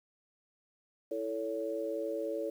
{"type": "chord", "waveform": "sine", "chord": "A major", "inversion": "second", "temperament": "equal with one note detuned", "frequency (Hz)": [329.6, 440, 563.1], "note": ["E4", "A4", "C#5"], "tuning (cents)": [0, 0, 27], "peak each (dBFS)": [-39, -37, -36], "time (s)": [1.11, 2.5], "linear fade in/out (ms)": 5, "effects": ["10-bit"]}